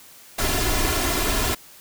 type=noise with comb filter; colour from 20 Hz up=pink; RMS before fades=-22 dBFS; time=0.38-1.55 s; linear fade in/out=10 ms; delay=2.9 ms; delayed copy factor=+0.6; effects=white hiss -47 dBFS RMS until 1.8 s